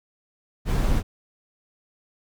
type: noise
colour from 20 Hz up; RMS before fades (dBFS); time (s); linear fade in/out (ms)
brown; -21; 0.65-1.03; 50
effects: none